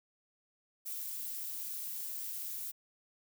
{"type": "noise with amplitude modulation", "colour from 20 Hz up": "violet", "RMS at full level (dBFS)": -38, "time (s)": [0.85, 2.72], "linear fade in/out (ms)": 20, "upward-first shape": "sine", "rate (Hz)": 292, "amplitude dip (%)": 55, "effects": []}